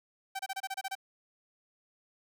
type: tone bursts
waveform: sawtooth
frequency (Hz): 773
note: G5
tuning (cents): -24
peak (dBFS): -30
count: 9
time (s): 0.35-0.953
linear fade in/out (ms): 10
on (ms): 43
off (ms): 27
effects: none